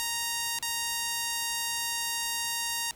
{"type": "tone with dropouts", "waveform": "5% pulse", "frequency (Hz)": 932.3, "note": "A#5", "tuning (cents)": 0, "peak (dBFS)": -17, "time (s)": [0, 2.91], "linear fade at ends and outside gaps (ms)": 0, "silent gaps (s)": [0.587, 0.626], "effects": ["pink hiss -55 dBFS RMS until 2.95 s"]}